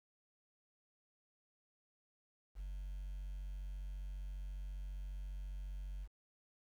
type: tone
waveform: sine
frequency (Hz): 47.35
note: F#1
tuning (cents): +41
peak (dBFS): -39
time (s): 2.55-6.08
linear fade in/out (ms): 50
effects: tanh soft clip ceiling -41 dBFS + 11-bit